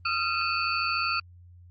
sine tone cluster, 1255 / 1368 / 2490 / 2655 / 4514 Hz, D#6 / F6 / D#7 / E7 / C#8, +15 / -36 / +1 / +12 / +31 cents, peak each -33 / -29 / -33 / -33 / -31 dBFS, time 0.05-1.2 s, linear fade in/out 5 ms, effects added 88 Hz sine -48 dBFS peak until 1.7 s + Opus 24 kbps

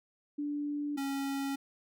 sine / square tone pair in turn, 291.9 / 275.5 Hz, D4 / C#4, -10 / -11 cents, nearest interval minor second, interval 101 cents, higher first, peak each -32 / -33 dBFS, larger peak first, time 0.38-0.97 / 0.97-1.56 s, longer neither, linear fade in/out 10 ms, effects none

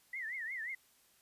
sine tone with vibrato, 1941 Hz, B6, 31 cents flat, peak -38 dBFS, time 0.13-0.75 s, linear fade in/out 5 ms, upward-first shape triangle, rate 5.6 Hz, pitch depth 210 cents each way, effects white hiss -68 dBFS RMS until 1.21 s + resampled to 32000 Hz

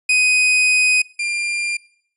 40% pulse tone pair in turn, 2500 / 2393 Hz, D#7 / D7, +8 / +32 cents, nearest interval minor second, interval 76 cents, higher first, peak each -12 / -19 dBFS, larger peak first, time 0.09-1.02 / 1.19-1.77 s, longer first, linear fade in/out 5 ms, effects noise-tail reverb RT60 0.6 s tail -21 dB re dry + resampled to 24000 Hz

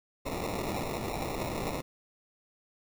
violet noise with sample-and-hold, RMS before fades -34 dBFS, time 0.25-1.82 s, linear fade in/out 20 ms, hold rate 1575 Hz, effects none

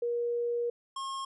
sine / square tone pair in turn, 475.7 / 1078.4 Hz, A#4 / C#6, +35 / -48 cents, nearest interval octave + major second, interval 1417 cents, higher second, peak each -28 / -35 dBFS, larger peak first, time 0.02-0.7 / 0.96-1.25 s, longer first, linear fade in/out 5 ms, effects resampled to 24000 Hz

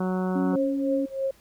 harmonic tone, 185 Hz, F#3, in tune, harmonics 1 / 2 / 3 / 4 / 5 / 6 / 7 / 8, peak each -25 / -31 / -35 / -37 / -39 / -41 / -42 / -43 dBFS, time 0-0.56 s, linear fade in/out 5 ms
sine tone, 277.4 Hz, C#4, 1 cent sharp, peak -24 dBFS, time 0.35-1.06 s, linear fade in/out 10 ms
sine tone with tremolo, 538 Hz, C5, 48 cents sharp, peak -22 dBFS, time 0.53-1.31 s, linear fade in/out 5 ms, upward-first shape triangle, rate 3.1 Hz, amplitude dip 95%
effects pink hiss -58 dBFS RMS until 1.4 s

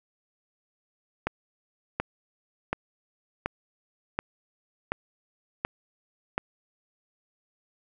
click train, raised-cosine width 0.5 ms, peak -11 dBFS, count 8, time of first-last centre 1.27-6.379 s, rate 1.37 Hz, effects none

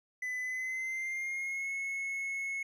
triangle tone with pitch glide, 2005 to 2186 Hz, B6 to C#7, +26 to -25 cents, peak -32 dBFS, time 0.22-2.63 s, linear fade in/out 5 ms, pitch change +149 cents, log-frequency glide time 0.41-1.7 s, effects none

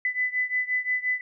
sine beating tone pair, 2000 / 2005.7 Hz, B6 / B6, +21 / +26 cents, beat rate 5.7 Hz, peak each -26 / -28 dBFS, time 0.05-1.21 s, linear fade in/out 2 ms, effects none

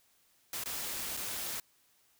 white noise with dropouts, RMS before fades -38 dBFS, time 0.53-1.6 s, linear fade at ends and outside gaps 2 ms, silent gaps 0.638-0.658 / 1.168-1.172 s, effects white hiss -69 dBFS RMS until 2.19 s

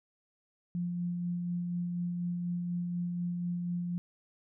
sine tone with tremolo, 175.1 Hz, F3, 5 cents sharp, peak -30 dBFS, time 0.75-3.98 s, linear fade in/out 0 ms, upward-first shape sine, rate 4.1 Hz, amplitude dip 25%, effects none

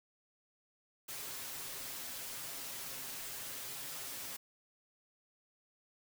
white noise with comb filter, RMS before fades -44 dBFS, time 1.08-4.37 s, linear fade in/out 10 ms, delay 7.4 ms, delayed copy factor +0.7, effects none

